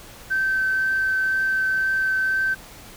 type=tone with vibrato; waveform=sine; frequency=1545 Hz; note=G6; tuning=26 cents flat; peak=-18 dBFS; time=0.3-2.55 s; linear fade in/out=20 ms; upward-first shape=triangle; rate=2 Hz; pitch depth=9 cents each way; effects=tanh soft clip ceiling -14 dBFS + pink hiss -43 dBFS RMS until 2.96 s